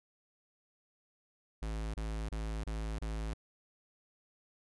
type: tone bursts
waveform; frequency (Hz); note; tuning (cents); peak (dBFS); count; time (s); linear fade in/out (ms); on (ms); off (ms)
square; 54.1; A1; -29; -36; 5; 1.62-3.336; 5; 320; 29
effects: resampled to 24000 Hz